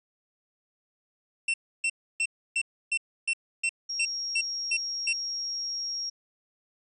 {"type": "tone bursts", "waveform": "45% pulse", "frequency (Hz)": 2700, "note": "E7", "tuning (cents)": 41, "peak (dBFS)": -24, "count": 11, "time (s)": [1.48, 5.129], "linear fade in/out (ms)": 5, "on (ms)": 59, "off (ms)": 300}
{"type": "tone", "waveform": "sine", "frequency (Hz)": 5588, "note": "F8", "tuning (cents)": 0, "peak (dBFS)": -30, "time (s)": [3.89, 6.1], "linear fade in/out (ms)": 10}
{"effects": ["resampled to 22050 Hz"]}